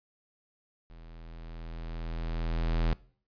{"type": "tone with level ramp", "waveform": "square", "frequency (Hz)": 41.2, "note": "E1", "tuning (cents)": 0, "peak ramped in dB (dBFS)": [-48, -24], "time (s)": [0.9, 2.93], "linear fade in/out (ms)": 0, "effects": ["noise-tail reverb RT60 0.5 s tail -22 dB re dry", "resampled to 11025 Hz"]}